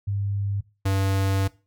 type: tone pair in turn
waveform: sine / square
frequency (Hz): 100.2 / 97.01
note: G2 / G2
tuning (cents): +38 / -18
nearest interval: minor second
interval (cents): 56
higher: first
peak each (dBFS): -23 / -21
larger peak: second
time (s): 0.07-0.61 / 0.85-1.48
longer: second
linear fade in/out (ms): 10
effects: noise-tail reverb RT60 0.3 s tail -19 dB re dry